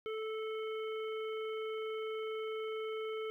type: harmonic tone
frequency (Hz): 437.8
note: A4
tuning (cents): -9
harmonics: 1 / 3 / 5 / 7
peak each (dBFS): -37 / -47 / -50 / -52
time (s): 0.06-3.3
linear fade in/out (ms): 0
effects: 12-bit